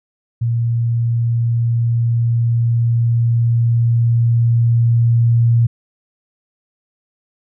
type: tone with level ramp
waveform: sine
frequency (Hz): 117.1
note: A#2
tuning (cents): +8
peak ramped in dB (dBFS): -14 to -9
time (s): 0.41-5.67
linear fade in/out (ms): 10
effects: none